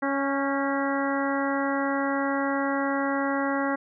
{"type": "harmonic tone with a mistuned harmonic", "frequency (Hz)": 277, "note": "C#4", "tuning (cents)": -1, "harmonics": [1, 2, 3, 4, 5, 6, 7], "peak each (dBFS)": [-27, -30, -32, -33, -34, -35, -35], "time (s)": [0.02, 3.76], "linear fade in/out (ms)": 10, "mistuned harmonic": 6, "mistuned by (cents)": -35, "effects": []}